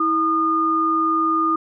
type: tone pair together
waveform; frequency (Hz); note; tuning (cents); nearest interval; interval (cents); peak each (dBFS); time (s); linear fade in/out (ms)
sine; 323.6 / 1220; E4 / D#6; -32 / -34; octave + major seventh; 2298; -22 / -17; 0-1.56; 5
effects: none